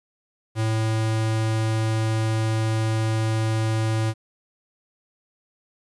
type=tone; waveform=square; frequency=110.7 Hz; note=A2; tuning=11 cents sharp; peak=-21 dBFS; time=0.55-4.14 s; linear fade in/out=50 ms; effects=resampled to 24000 Hz + 9-bit